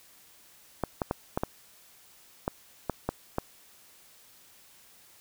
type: clicks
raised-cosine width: 1 ms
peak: -13 dBFS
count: 9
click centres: 0.837 / 1.018 / 1.111 / 1.375 / 1.435 / 2.479 / 2.897 / 3.09 / 3.384 s
effects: white hiss -57 dBFS RMS until 5.2 s

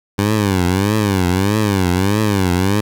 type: tone with vibrato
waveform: 15% pulse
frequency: 98 Hz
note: G2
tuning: in tune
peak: -7 dBFS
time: 0.18-2.81 s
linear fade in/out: 10 ms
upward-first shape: triangle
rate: 1.6 Hz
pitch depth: 200 cents each way
effects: 8-bit

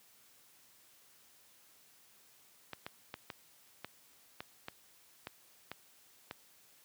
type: clicks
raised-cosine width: 0.3 ms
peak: -25 dBFS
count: 10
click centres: 2.733 / 2.865 / 3.141 / 3.302 / 3.846 / 4.405 / 4.684 / 5.271 / 5.716 / 6.311 s
effects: white hiss -64 dBFS RMS until 6.84 s + high-pass 80 Hz 12 dB/octave

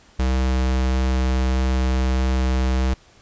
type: tone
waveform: square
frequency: 64.4 Hz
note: C2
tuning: 27 cents flat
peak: -18 dBFS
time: 0.19-2.94 s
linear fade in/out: 5 ms
effects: pink hiss -52 dBFS RMS until 3.21 s + resampled to 16000 Hz

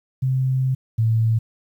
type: tone pair in turn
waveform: sine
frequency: 130.81 / 112.46 Hz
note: C3 / A2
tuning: 0 / +38 cents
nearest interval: minor third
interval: 262 cents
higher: first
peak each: -17 / -15 dBFS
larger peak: second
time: 0.22-0.75 / 0.98-1.39 s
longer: first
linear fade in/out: 10 ms
effects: 9-bit

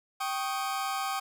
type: tone cluster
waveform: 40% pulse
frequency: 780 / 1103 / 1245 Hz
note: G5 / C#6 / D#6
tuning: -9 / -9 / +1 cents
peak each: -32 / -36 / -34 dBFS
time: 0.2-1.2 s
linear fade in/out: 10 ms
effects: none

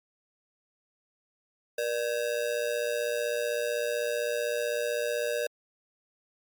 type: ring-modulated tone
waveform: square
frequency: 536 Hz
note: C5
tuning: 42 cents sharp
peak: -25 dBFS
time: 1.78-5.47 s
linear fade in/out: 5 ms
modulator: 57.9 Hz
effects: MP3 96 kbps

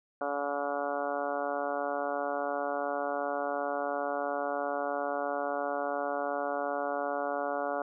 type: harmonic tone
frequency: 142.9 Hz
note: D3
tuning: 47 cents flat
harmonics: 2 / 3 / 4 / 5 / 6 / 7 / 8 / 9 / 10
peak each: -41 / -40 / -34 / -35 / -41 / -44 / -41 / -44 / -41 dBFS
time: 0.21-7.82 s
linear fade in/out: 2 ms
effects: none

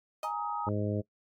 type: tone with exponential decay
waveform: 35% pulse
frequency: 622.3 Hz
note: D#5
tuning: in tune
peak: -32 dBFS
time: 0.23-0.35 s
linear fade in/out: 2 ms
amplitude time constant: 25 ms
type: chord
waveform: sine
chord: Ab suspended second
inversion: none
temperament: equal with one note detuned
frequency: 830.6 / 932.3 / 1259 Hz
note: Ab5 / Bb5 / Eb6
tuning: 0 / 0 / +20 cents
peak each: -36 dBFS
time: 0.24-0.69 s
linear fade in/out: 2 ms
type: harmonic tone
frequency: 103.83 Hz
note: G#2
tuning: in tune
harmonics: 1 / 2 / 3 / 4 / 5 / 6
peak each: -32 / -35 / -37 / -38 / -39 / -40 dBFS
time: 0.66-1.02 s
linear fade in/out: 20 ms
effects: noise-tail reverb RT60 0.1 s tail -21 dB re dry + AAC 64 kbps

